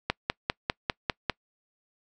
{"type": "click train", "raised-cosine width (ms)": 0.3, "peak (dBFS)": -8, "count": 7, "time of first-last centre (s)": [0.1, 1.298], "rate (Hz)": 5.01, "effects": ["noise-tail reverb RT60 0.1 s tail -26 dB re dry"]}